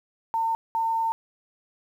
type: tone bursts at uneven times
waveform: sine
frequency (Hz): 905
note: A5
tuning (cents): +48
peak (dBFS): -22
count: 2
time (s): 0.34-0.55 / 0.75-1.12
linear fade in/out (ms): 0
effects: 9-bit